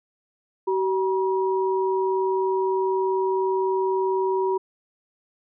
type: tone pair together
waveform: sine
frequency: 380.6 / 959 Hz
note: F#4 / A#5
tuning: +49 / +49 cents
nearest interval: octave + major third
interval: 1600 cents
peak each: -21 / -26 dBFS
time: 0.67-4.58 s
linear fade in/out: 10 ms
effects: none